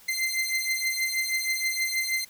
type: beating tone pair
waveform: sawtooth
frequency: 2075 / 2081.3 Hz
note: C7 / C7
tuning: -15 / -10 cents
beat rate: 6.3 Hz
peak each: -25 dBFS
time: 0.08-2.25 s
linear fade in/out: 10 ms
effects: white hiss -53 dBFS RMS until 2.29 s